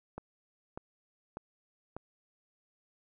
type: click train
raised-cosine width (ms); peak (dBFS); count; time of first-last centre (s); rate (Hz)
1; -26; 4; 0.18-1.966; 1.68
effects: none